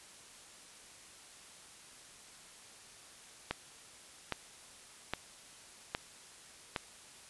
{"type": "click train", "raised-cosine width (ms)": 0.3, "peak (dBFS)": -17, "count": 5, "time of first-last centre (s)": [3.51, 6.762], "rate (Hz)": 1.23, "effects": ["white hiss -55 dBFS RMS until 7.29 s", "resampled to 24000 Hz"]}